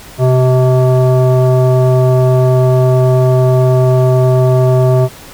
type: tone with frequency modulation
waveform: sine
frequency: 128.6 Hz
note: C3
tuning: 30 cents flat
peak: -6 dBFS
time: 0.18-5.09 s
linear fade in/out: 50 ms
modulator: 512 Hz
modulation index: 0.89
effects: pink hiss -34 dBFS RMS until 5.33 s